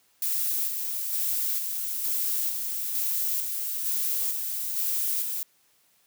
violet noise with tremolo, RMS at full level -27 dBFS, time 0.22-5.43 s, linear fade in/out 2 ms, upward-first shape square, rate 1.1 Hz, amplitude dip 35%, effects white hiss -65 dBFS RMS until 6.06 s + high-pass 80 Hz 12 dB/octave

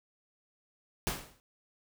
pink noise with exponential decay, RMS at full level -30 dBFS, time 1.07-1.4 s, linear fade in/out 0 ms, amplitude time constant 70 ms, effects none

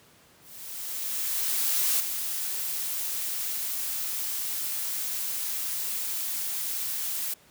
blue noise with ADSR envelope, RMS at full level -24 dBFS, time 0.4-7.34 s, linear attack 1600 ms, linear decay 4 ms, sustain -7 dB, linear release 6 ms, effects pink hiss -57 dBFS RMS until 7.5 s + high-pass 100 Hz 12 dB/octave

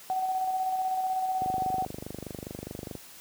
sine tone with tremolo, 752 Hz, F#5, 28 cents sharp, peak -25 dBFS, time 0.1-1.85 s, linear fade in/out 0 ms, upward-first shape square, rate 16 Hz, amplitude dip 30%
click train, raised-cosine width 2 ms, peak -23 dBFS, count 39, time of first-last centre 1.42-2.952 s, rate 24.8 Hz
effects white hiss -49 dBFS RMS until 3.2 s + high-pass 60 Hz 12 dB/octave

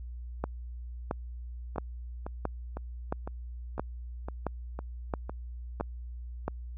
two click trains, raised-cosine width 1 ms, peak -16 / -23 dBFS, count 10 / 9, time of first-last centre 0.44-6.48 / 1.76-5.8 s, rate 1.49 / 1.98 Hz, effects added 60 Hz sine -38 dBFS peak until 6.77 s

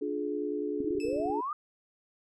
sine chord, D diminished, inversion none, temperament just, 293.7 / 352.4 / 422.9 Hz, D4 / F4 / Ab4, 0 / +16 / +31 cents, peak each -34 / -37 / -33 dBFS, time 0.01-1.41 s, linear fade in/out 10 ms
sine exponential sweep, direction up, 270 to 1258 Hz, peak -31 dBFS, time 0.8-1.53 s, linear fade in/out 2 ms
clicks, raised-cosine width 5 ms, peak -37 dBFS, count 12, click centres 0.804 / 0.846 / 0.907 / 0.952 / 0.985 / 1.052 / 1.085 / 1.13 / 1.162 / 1.201 / 1.258 / 1.3 s
sawtooth tone with exponential decay, 2615 Hz, E7, 15 cents flat, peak -38 dBFS, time 1-1.51 s, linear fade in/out 1 ms, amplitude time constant 110 ms
effects resampled to 22050 Hz

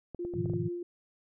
clicks, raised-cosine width 2 ms, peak -28 dBFS, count 6, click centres 0.147 / 0.25 / 0.338 / 0.458 / 0.498 / 0.536 s
sine tone with tremolo, 349.3 Hz, F4, in tune, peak -32 dBFS, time 0.19-0.83 s, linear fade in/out 5 ms, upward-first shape triangle, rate 6.2 Hz, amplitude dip 35%
sine chord, F half-diminished seventh, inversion first, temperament equal, 103.83 / 123.47 / 155.56 / 174.61 Hz, Ab2 / Cb3 / Eb3 / F3, 0 / 0 / 0 / 0 cents, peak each -36 dBFS, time 0.35-0.69 s, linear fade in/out 10 ms
effects none

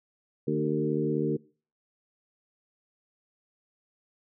harmonic tone with a mistuned harmonic, 75.9 Hz, D#2, 42 cents flat, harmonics 2 / 3 / 4 / 5 / 6, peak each -31 / -31 / -31 / -31 / -31 dBFS, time 0.47-1.37 s, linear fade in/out 10 ms, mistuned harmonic 5, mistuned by +19 cents, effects noise-tail reverb RT60 0.4 s tail -22 dB re dry

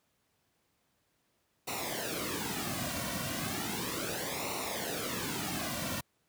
pink noise with flanger, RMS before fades -36 dBFS, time 1.67-6.01 s, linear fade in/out 10 ms, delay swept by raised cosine 0.61 to 2.41 ms, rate 0.35 Hz, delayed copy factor -0.75, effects pink hiss -75 dBFS RMS until 6.28 s + high-pass 80 Hz 12 dB/octave

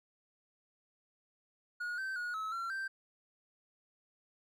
triangle tone with pitch steps, 1445 / 1549 / 1448 / 1293 / 1362 / 1566 Hz, F#6 / G6 / F#6 / E6 / F6 / G6, -41 / -21 / -38 / -34 / -44 / -2 cents, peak -34 dBFS, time 1.8-2.88 s, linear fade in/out 10 ms, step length 180 ms, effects none

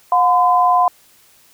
sine tone pair together, 720 / 1018.2 Hz, F#5 / C6, -47 / -47 cents, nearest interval tritone, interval 600 cents, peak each -13 dBFS, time 0.12-0.88 s, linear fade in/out 2 ms, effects white hiss -51 dBFS RMS until 1.53 s

